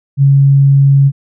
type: tone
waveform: sine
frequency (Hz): 138.59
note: C#3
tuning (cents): 0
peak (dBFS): -4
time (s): 0.17-1.12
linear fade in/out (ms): 50
effects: none